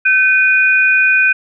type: tone pair together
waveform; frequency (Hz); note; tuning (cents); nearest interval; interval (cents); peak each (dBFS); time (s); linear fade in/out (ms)
sine; 1533 / 2465; G6 / D#7; -39 / -17; minor sixth; 822; -11; 0.05-1.33; 10
effects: none